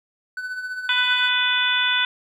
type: tone with tremolo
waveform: triangle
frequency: 1500 Hz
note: F#6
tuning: 23 cents sharp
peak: -23 dBFS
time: 0.37-1.29 s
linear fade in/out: 2 ms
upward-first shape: triangle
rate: 15 Hz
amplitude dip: 60%
type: harmonic tone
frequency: 497.1 Hz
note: B4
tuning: 11 cents sharp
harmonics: 2 / 3 / 4 / 5 / 6 / 7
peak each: -29 / -22 / -29 / -26 / -28 / -22 dBFS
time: 0.89-2.05 s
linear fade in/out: 2 ms
effects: none